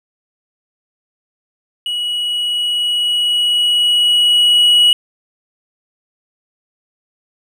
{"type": "tone with level ramp", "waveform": "triangle", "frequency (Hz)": 2919, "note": "F#7", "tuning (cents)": -24, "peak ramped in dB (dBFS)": [-16, -5], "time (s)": [1.86, 4.93], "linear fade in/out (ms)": 2, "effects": []}